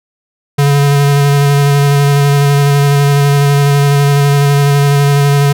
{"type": "tone with vibrato", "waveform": "square", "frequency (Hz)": 142.1, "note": "C#3", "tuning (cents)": 43, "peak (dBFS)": -7, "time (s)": [0.58, 5.53], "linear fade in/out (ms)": 10, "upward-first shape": "square", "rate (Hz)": 12, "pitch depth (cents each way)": 12, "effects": []}